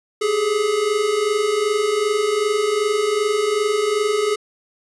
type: tone pair together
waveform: square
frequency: 401.9 / 424.5 Hz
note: G4 / G#4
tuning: +43 / +38 cents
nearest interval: minor second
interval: 95 cents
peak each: -24 / -19 dBFS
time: 0.21-4.36 s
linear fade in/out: 10 ms
effects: resampled to 24000 Hz